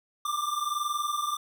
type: tone pair together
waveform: square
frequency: 1174.7 / 1195.9 Hz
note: D6 / D6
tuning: 0 / +31 cents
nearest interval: unison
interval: 31 cents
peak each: -32 / -31 dBFS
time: 0.25-1.37 s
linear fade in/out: 5 ms
effects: none